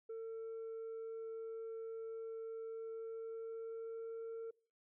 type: tone with pitch glide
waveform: sine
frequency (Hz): 450.3 to 454.5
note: A4 to A#4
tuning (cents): +40 to -44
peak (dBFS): -40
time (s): 0.09-4.51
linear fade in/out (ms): 10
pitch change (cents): +16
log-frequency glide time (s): 2.81-4.12
effects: noise-tail reverb RT60 0.5 s tail -25 dB re dry + tanh soft clip ceiling -42 dBFS